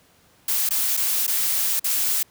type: noise with dropouts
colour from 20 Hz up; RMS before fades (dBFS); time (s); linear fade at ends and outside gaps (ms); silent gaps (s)
blue; -22; 0.48-2.23; 5; 0.691-0.707 / 0.969-0.973 / 1.267-1.277 / 1.796-1.842
effects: pink hiss -57 dBFS RMS until 2.3 s + high-pass 80 Hz 12 dB/octave